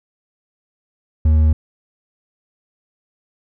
triangle tone with hard clipping, 77.78 Hz, D#2, in tune, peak -11 dBFS, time 1.25-1.53 s, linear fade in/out 5 ms, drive 7 dB, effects none

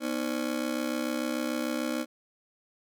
30% pulse ring-modulated tone, 277.2 Hz, C#4, in tune, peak -23 dBFS, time 0-2.06 s, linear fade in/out 50 ms, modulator 33.4 Hz, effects none

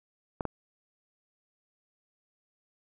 clicks, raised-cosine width 1 ms, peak -17 dBFS, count 2, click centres 0.408 / 0.453 s, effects none

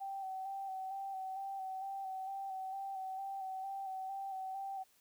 sine tone with vibrato, 771 Hz, G5, 29 cents flat, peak -39 dBFS, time 0-4.84 s, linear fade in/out 20 ms, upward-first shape square, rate 2.2 Hz, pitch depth 25 cents each way, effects white hiss -70 dBFS RMS until 5 s

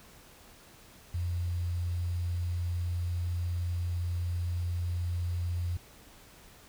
sine tone with quantisation, 87.31 Hz, F2, in tune, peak -29 dBFS, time 1.14-5.77 s, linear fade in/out 5 ms, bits 9, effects pink hiss -55 dBFS RMS until 6.68 s

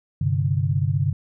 sine chord, G suspended fourth, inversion none, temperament equal, 98 / 130.81 / 146.83 Hz, G2 / C3 / D3, 0 / 0 / 0 cents, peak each -23 dBFS, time 0.21-1.13 s, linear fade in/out 5 ms, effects none

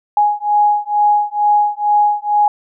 sine beating tone pair, 830.6 / 832.8 Hz, G#5 / G#5, 0 / +5 cents, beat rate 2.2 Hz, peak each -14 dBFS, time 0.17-2.48 s, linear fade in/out 2 ms, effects none

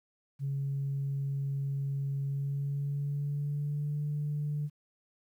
sine tone with pitch glide, 138.59 to 147.68 Hz, C#3 to D3, 0 to +10 cents, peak -29 dBFS, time 0.39-4.7 s, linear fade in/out 50 ms, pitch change +110 cents, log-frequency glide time 2.23-4 s, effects tanh soft clip ceiling -26 dBFS + 11-bit

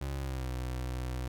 30% pulse tone with pitch glide, 68.5 to 62.81 Hz, C#2 to B1, -20 to +30 cents, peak -31 dBFS, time 0.01-1.28 s, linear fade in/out 5 ms, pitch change -150 cents, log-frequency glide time 0.16-0.5 s, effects none

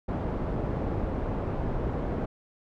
pink low-pass noise, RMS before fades -30 dBFS, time 0.08-2.26 s, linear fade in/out 10 ms, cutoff 730 Hz, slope 12 dB/octave, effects none

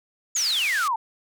sine exponential sweep, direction down, 7040 to 859 Hz, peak -21 dBFS, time 0.35-0.96 s, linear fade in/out 5 ms
pink band-pass noise, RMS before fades -33 dBFS, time 0.36-0.88 s, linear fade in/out 5 ms, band 2300 to 11000 Hz, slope 12 dB/octave
effects none

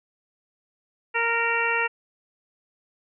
harmonic tone with a mistuned harmonic, 464.4 Hz, A#4, 7 cents flat, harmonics 1 / 2 / 3 / 4 / 5 / 6, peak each -30 / -28 / -28 / -27 / -29 / -28 dBFS, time 1.14-1.88 s, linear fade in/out 20 ms, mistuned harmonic 6, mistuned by -30 cents, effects none

